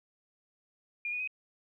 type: tone with pitch steps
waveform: sine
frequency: 2416 / 2465 / 2516 Hz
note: D7 / D#7 / D#7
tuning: +48 / -17 / +19 cents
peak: -32 dBFS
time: 1.05-1.275 s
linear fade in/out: 2 ms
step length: 75 ms
effects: 12-bit